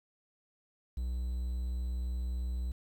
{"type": "tone with quantisation", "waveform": "triangle", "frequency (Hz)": 61.6, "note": "B1", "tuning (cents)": -4, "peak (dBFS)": -30, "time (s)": [0.97, 2.72], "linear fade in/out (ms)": 5, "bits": 10, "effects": []}